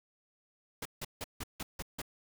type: noise bursts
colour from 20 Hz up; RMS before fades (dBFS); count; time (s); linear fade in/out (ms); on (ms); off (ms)
pink; -39; 7; 0.82-2.018; 5; 34; 160
effects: none